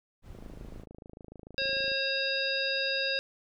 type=noise; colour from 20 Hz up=brown; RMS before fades=-46 dBFS; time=0.22-0.86 s; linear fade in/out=50 ms
type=click train; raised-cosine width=2 ms; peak=-33 dBFS; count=43; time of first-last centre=0.35-1.917 s; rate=26.8 Hz
type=harmonic tone; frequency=541 Hz; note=C#5; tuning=42 cents flat; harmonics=1 / 3 / 5 / 7 / 9; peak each=-34 / -34 / -34 / -34 / -34 dBFS; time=1.58-3.19 s; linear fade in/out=0 ms
effects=none